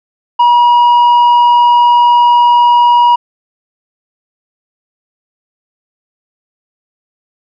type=tone with tanh clipping; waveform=sine; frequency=961 Hz; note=B5; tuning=48 cents flat; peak=-5 dBFS; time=0.39-3.16 s; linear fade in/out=10 ms; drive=4 dB; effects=none